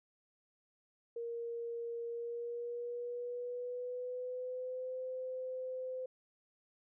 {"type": "tone with pitch glide", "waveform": "sine", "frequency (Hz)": [467.9, 513.2], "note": ["A#4", "C5"], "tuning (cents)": [6, -34], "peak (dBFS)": -38, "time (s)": [1.16, 6.06], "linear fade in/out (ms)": 5, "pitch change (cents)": 160, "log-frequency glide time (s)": [2.07, 4.99], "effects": []}